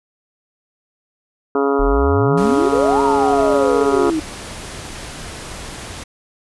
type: harmonic tone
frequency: 139.3 Hz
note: C#3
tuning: 9 cents sharp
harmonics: 2 / 3 / 4 / 5 / 6 / 7 / 8 / 9 / 10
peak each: -20 / -16 / -28 / -25 / -30 / -26 / -30 / -25 / -30 dBFS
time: 1.55-4.1 s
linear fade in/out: 2 ms
type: exponential two-way sweep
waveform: sine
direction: up then down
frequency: 34.92 to 981 to 304.4 Hz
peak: -16 dBFS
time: 1.79-4.2 s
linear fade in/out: 10 ms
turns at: 3.02 s
type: noise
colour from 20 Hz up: pink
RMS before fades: -31 dBFS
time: 2.37-6.04 s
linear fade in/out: 10 ms
effects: resampled to 24000 Hz